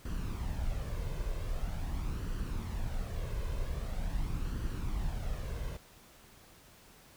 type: noise with flanger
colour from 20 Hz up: brown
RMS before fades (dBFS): -35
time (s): 0.05-5.77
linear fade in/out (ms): 5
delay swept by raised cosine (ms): 0.66 to 1.96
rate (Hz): 0.44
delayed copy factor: +0.55
effects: pink hiss -58 dBFS RMS until 7.16 s